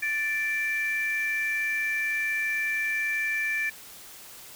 sine tone pair together, 1760 / 2349 Hz, A6 / D7, 0 / 0 cents, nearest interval perfect fourth, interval 500 cents, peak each -27 dBFS, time 0.02-3.7 s, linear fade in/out 10 ms, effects tanh soft clip ceiling -19 dBFS + white hiss -46 dBFS RMS until 4.55 s

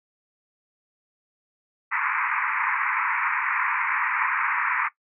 pink band-pass noise, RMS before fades -25 dBFS, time 1.91-4.89 s, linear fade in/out 20 ms, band 910 to 2400 Hz, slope 96 dB/octave, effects noise-tail reverb RT60 0.1 s tail -17 dB re dry

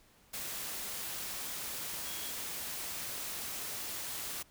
sine tone in noise, 3300 Hz, G#7, 12 cents flat, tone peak -49 dBFS, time 2.05-2.31 s, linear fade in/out 10 ms, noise white, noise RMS -40 dBFS, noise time 0.33-4.43 s, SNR -12 dB, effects pink hiss -64 dBFS RMS until 4.5 s

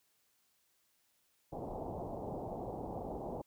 white low-pass noise, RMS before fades -42 dBFS, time 1.52-3.42 s, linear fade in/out 10 ms, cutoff 840 Hz, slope 48 dB/octave, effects white hiss -75 dBFS RMS until 3.46 s

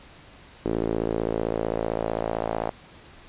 sawtooth tone with band-pass filter sweep, 55.6 Hz, A1, 19 cents sharp, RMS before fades -27 dBFS, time 0.65-2.71 s, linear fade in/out 10 ms, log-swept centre 370 to 700 Hz, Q 2.2, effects pink hiss -49 dBFS RMS until 3.28 s + resampled to 8000 Hz

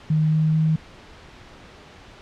sine tone with pitch steps, 155.56 / 156.73 / 157.91 Hz, D#3 / D#3 / D#3, 0 / +13 / +26 cents, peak -16 dBFS, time 0.1-0.76 s, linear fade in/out 5 ms, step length 220 ms, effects pink hiss -45 dBFS RMS until 2.21 s + low-pass 4000 Hz 12 dB/octave

